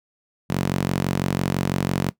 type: tone with high-pass filter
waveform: sawtooth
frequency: 46 Hz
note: F#1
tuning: 9 cents flat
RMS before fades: -23 dBFS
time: 0.49-2.11 s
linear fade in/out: 20 ms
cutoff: 160 Hz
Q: 2
effects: noise-tail reverb RT60 0.1 s tail -18 dB re dry